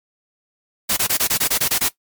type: noise bursts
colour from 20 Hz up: white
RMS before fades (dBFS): -18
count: 10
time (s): 0.89-1.887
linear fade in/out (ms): 10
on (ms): 79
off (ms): 23
effects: noise-tail reverb RT60 0.1 s tail -17 dB re dry + MP3 96 kbps